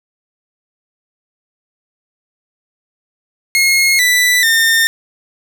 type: tone with pitch steps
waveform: sawtooth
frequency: 2158 / 1978.9 / 1814.7 Hz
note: C#7 / B6 / A#6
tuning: -47 / +3 / -47 cents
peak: -6 dBFS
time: 3.55-4.87 s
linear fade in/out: 0 ms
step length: 440 ms
effects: none